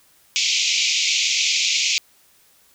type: band-pass noise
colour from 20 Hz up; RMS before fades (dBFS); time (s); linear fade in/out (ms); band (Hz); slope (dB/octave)
pink; -20; 0.36-1.98; 0; 2200 to 7100; 96
effects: white hiss -56 dBFS RMS until 2.74 s